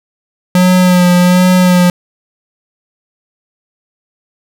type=tone with vibrato; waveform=square; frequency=180.4 Hz; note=F#3; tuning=44 cents flat; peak=-6 dBFS; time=0.55-1.9 s; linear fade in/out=2 ms; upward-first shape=sine; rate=1.3 Hz; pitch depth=25 cents each way; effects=none